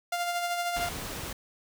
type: tone with tremolo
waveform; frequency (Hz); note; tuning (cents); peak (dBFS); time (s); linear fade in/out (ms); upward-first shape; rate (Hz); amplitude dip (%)
sawtooth; 698.5; F5; 0; -23; 0.12-0.89; 5; sine; 13; 40
type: noise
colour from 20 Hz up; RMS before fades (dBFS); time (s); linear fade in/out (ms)
pink; -37; 0.76-1.33; 5
effects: none